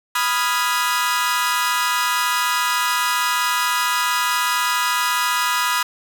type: chord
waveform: sawtooth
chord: F half-diminished seventh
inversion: second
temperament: equal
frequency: 987.8 / 1244.5 / 1396.9 / 1661.2 Hz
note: Cb6 / Eb6 / F6 / Ab6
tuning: 0 / 0 / 0 / 0 cents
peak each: -18 / -19 / -22 / -22 dBFS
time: 0.15-5.83 s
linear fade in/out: 5 ms
effects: none